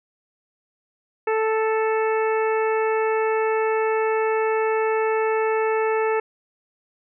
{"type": "harmonic tone", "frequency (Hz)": 440, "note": "A4", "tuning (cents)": 0, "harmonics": [1, 2, 3, 4, 5, 6], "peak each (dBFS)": [-20, -26, -30, -32, -34, -36], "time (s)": [1.27, 6.2], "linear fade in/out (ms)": 5, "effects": []}